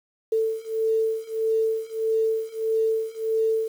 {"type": "beating tone pair", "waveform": "sine", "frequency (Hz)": [443.4, 445], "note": ["A4", "A4"], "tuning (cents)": [13, 20], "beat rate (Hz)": 1.6, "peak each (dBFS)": [-25, -24], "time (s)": [0.32, 3.68], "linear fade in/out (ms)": 5, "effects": ["8-bit"]}